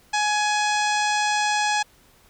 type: harmonic tone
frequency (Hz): 839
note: G#5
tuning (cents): +17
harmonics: 1 / 2 / 3 / 4 / 5 / 6 / 7 / 8 / 9 / 10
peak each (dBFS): -22 / -26 / -29 / -32 / -34 / -34 / -34 / -38 / -37 / -41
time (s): 0.13-1.83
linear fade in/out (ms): 10
effects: pink hiss -56 dBFS RMS until 2.29 s